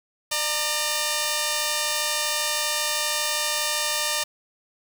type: tone pair together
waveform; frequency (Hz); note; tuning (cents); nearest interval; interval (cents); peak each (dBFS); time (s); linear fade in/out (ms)
5% pulse; 599 / 924.8; D5 / A#5; +34 / -14; minor sixth; 752; -14; 0.31-4.24; 10
effects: 7-bit